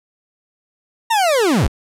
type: linear sweep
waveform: 40% pulse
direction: down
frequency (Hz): 940 to 32.7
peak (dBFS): -12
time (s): 1.1-1.68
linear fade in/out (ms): 10
effects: low-pass 12000 Hz 12 dB/octave